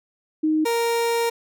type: tone pair in turn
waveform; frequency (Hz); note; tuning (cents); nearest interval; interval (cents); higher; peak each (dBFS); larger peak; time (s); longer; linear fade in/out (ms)
sine / 30% pulse; 311.1 / 466.1; D#4 / A#4; 0 / 0; perfect fifth; 700; second; -17; neither; 0.43-0.65 / 0.65-1.3; second; 10
effects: none